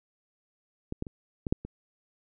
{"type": "clicks", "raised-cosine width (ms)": 3, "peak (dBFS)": [-20, -18, -27, -18, -10, -25], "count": 6, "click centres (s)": [0.924, 1.024, 1.068, 1.468, 1.525, 1.65], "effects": []}